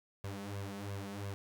sawtooth tone with flanger, 100 Hz, G2, 35 cents sharp, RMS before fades -42 dBFS, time 0.24-1.34 s, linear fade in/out 0 ms, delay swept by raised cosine 1.8 to 4.7 ms, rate 2.9 Hz, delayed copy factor +0.9, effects none

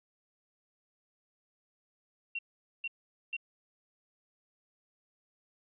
sine tone bursts, 2739 Hz, F7, 34 cents flat, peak -33 dBFS, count 3, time 2.35-3.367 s, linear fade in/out 5 ms, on 39 ms, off 450 ms, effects none

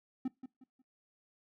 triangle tone with echo, 259.1 Hz, C4, 17 cents flat, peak -29 dBFS, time 0.25-0.28 s, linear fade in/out 5 ms, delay 180 ms, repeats 3, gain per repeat -11 dB, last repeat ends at 0.82 s, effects noise-tail reverb RT60 0.2 s tail -20 dB re dry

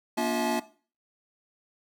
square tone cluster, 237.9 / 287.4 / 351.7 / 647 / 859 Hz, A#3 / D4 / F4 / E5 / A5, +35 / -37 / +12 / -32 / -42 cents, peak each -31 / -35 / -33 / -33 / -34 dBFS, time 0.17-0.6 s, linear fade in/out 10 ms, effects noise-tail reverb RT60 0.4 s tail -17 dB re dry

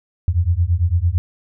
sine beating tone pair, 82.41 / 91.31 Hz, E2 / F#2, 0 / -22 cents, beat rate 8.9 Hz, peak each -17 dBFS, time 0.28-1.18 s, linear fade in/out 0 ms, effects none

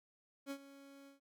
30% pulse tone with ADSR envelope, 277.2 Hz, C#4, in tune, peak -37 dBFS, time 0.46-1.2 s, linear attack 48 ms, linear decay 68 ms, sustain -16 dB, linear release 130 ms, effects none

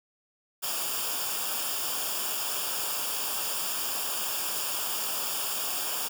white noise with comb filter, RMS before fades -31 dBFS, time 0.62-6.09 s, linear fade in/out 20 ms, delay 0.49 ms, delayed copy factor -0.75, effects none

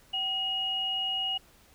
sine tone pair together, 765.3 / 2881 Hz, G5 / F#7, -42 / -47 cents, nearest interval octave + major seventh, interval 2295 cents, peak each -38 / -28 dBFS, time 0.13-1.38 s, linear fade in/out 10 ms, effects pink hiss -59 dBFS RMS until 1.74 s

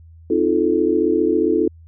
sine chord, F dominant seventh, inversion second, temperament just, 261.9 / 314.3 / 349.2 / 436.5 Hz, C4 / Eb4 / F4 / A4, +2 / +18 / 0 / -14 cents, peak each -24 / -19 / -19 / -19 dBFS, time 0.3-1.68 s, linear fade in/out 5 ms, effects added 82 Hz sine -41 dBFS peak until 1.87 s

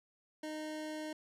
25% pulse tone, 308.6 Hz, D#4, 14 cents flat, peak -36 dBFS, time 0.43-1.13 s, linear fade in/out 5 ms, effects low-pass 10000 Hz 12 dB/octave

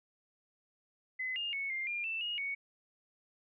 sine tone with pitch steps, 2030 / 2826 / 2209 / 2107 / 2400 / 2661 / 2871 / 2227 Hz, B6 / F7 / C#7 / C7 / D7 / E7 / F7 / C#7, +47 / +20 / -7 / +12 / +37 / +16 / +47 / +7 cents, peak -34 dBFS, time 1.19-2.55 s, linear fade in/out 10 ms, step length 170 ms, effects none

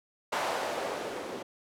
violet noise with low-pass filter sweep, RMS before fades -34 dBFS, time 0.32-1.43 s, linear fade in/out 10 ms, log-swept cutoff 800 to 380 Hz, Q 1.6, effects none

